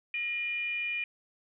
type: tone with frequency modulation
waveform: sine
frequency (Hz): 2423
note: D#7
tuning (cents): -47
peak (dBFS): -30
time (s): 0.14-1.04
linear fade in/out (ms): 2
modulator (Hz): 545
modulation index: 0.4
effects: none